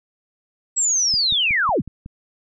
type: linear sweep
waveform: sine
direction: down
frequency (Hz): 7800 to 58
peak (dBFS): -16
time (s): 0.76-1.82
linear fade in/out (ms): 20
type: click train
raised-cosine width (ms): 5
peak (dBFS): -22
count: 6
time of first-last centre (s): 1.14-2.061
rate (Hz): 5.43
effects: none